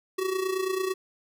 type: tone with amplitude modulation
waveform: square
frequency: 377.1 Hz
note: F#4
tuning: 33 cents sharp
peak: -24 dBFS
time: 0.18-0.94 s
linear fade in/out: 10 ms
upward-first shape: sine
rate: 29 Hz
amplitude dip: 65%
effects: none